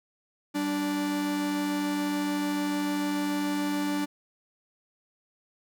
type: tone pair together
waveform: 45% pulse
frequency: 192.91 / 292.8 Hz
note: G3 / D4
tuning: -27 / -5 cents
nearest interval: perfect fifth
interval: 722 cents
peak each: -35 / -27 dBFS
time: 0.54-4.06 s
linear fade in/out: 20 ms
effects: none